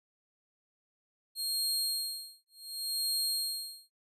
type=tone with tremolo; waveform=sawtooth; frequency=4237 Hz; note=C8; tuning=21 cents sharp; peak=-26 dBFS; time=1.35-3.91 s; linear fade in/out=50 ms; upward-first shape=sine; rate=0.68 Hz; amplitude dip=100%; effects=resampled to 32000 Hz